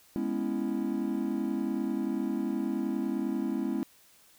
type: chord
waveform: triangle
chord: C# minor seventh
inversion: second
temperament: equal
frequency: 207.7 / 246.9 / 277.2 / 329.6 Hz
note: G#3 / B3 / C#4 / E4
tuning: 0 / 0 / 0 / 0 cents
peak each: -32 dBFS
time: 0.16-3.83 s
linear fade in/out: 0 ms
effects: white hiss -60 dBFS RMS until 4.38 s